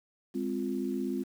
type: chord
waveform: sine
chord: F minor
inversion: first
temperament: equal with one note detuned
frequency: 205.4 / 261.6 / 349.2 Hz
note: Ab3 / C4 / F4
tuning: -19 / 0 / 0 cents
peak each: -35 / -33 / -35 dBFS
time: 0.34-1.24 s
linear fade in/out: 20 ms
effects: 9-bit